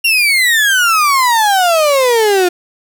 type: exponential sweep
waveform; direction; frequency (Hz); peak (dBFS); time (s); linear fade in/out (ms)
35% pulse; down; 2800 to 349.2; -7; 0.04-2.49; 10
effects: none